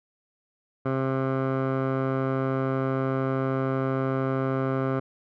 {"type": "tone with low-pass filter", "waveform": "15% pulse", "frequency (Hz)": 133, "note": "C3", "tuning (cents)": 29, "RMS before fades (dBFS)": -26, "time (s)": [0.85, 5], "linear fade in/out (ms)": 10, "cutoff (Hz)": 1200, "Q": 1.5, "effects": []}